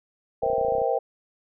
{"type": "chord", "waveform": "sine", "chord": "C dominant seventh", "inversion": "third", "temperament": "just", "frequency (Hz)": [470.9, 523.3, 654.1, 784.9], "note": ["Bb4", "C5", "E5", "G5"], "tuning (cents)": [18, 0, -14, 2], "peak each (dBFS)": [-26, -26, -28, -27], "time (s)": [0.42, 0.99], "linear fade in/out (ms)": 10}
{"type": "clicks", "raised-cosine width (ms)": 3, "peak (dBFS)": -28, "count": 12, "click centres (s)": [0.433, 0.464, 0.501, 0.532, 0.582, 0.613, 0.649, 0.684, 0.722, 0.752, 0.783, 0.817]}
{"effects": []}